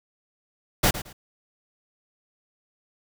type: noise with echo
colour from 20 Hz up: pink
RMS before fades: -19 dBFS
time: 0.83-0.91 s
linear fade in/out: 10 ms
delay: 110 ms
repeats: 2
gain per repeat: -13 dB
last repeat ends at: 1.13 s
effects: none